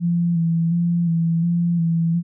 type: tone with vibrato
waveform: sine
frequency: 168.9 Hz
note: E3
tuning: 42 cents sharp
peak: -16 dBFS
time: 0-2.23 s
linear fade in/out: 50 ms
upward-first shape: square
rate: 1.4 Hz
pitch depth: 29 cents each way
effects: none